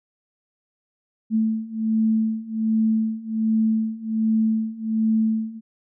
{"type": "beating tone pair", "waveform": "sine", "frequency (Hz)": [220, 221.3], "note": ["A3", "A3"], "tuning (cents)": [0, 10], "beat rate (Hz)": 1.3, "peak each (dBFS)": [-23, -21], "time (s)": [1.3, 5.61], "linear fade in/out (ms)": 50, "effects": []}